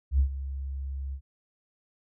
sine tone with ADSR envelope, 68 Hz, C#2, 33 cents flat, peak -16 dBFS, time 0.11-1.21 s, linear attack 83 ms, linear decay 90 ms, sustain -15 dB, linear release 76 ms, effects tanh soft clip ceiling -15 dBFS

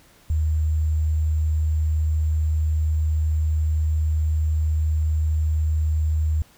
sine tone with sample-and-hold, 77.78 Hz, D#2, in tune, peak -18 dBFS, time 0.3-6.42 s, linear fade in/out 0 ms, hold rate 7350 Hz, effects pink hiss -54 dBFS RMS until 6.57 s

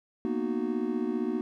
triangle chord, B major seventh, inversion third, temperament just, 231.5 / 246.9 / 308.7 / 370.4 Hz, A#3 / B3 / D#4 / F#4, -12 / 0 / -14 / +2 cents, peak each -31 dBFS, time 0.25-1.41 s, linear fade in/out 0 ms, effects none

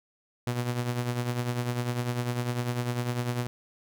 sawtooth tone with tremolo, 121.7 Hz, B2, 25 cents flat, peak -21 dBFS, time 0.47-3.47 s, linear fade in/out 0 ms, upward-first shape triangle, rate 10 Hz, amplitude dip 65%, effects none

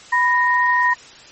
sine tone pair together, 991 / 1860 Hz, B5 / A#6, +6 / -4 cents, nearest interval major seventh, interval 1090 cents, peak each -16 dBFS, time 0.12-0.94 s, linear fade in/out 10 ms, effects white hiss -42 dBFS RMS until 1.31 s + MP3 32 kbps

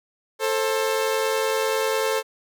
sawtooth tone pair together, 441.9 / 532 Hz, A4 / C5, +7 / +29 cents, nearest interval minor third, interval 322 cents, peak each -19 / -21 dBFS, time 0.39-2.23 s, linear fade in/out 50 ms, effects none

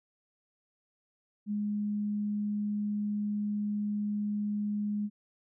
sine tone, 207.7 Hz, G#3, in tune, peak -29 dBFS, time 1.46-5.1 s, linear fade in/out 50 ms, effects none

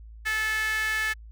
sawtooth tone with high-pass filter, 434.5 Hz, A4, 22 cents flat, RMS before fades -27 dBFS, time 0.25-1.14 s, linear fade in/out 20 ms, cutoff 1800 Hz, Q 6, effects added 55 Hz sine -42 dBFS peak until 1.31 s

